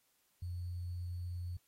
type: tone with sample-and-hold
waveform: sine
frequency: 88.3 Hz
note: F2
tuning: 20 cents sharp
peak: -38 dBFS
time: 0.42-1.57 s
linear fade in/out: 5 ms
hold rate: 4410 Hz
effects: white hiss -75 dBFS RMS until 1.67 s + AAC 48 kbps